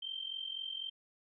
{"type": "tone with amplitude modulation", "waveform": "sine", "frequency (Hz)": 3136, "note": "G7", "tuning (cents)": 0, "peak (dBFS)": -35, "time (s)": [0.02, 0.9], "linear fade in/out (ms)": 10, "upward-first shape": "sine", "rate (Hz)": 44, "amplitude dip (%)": 75, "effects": []}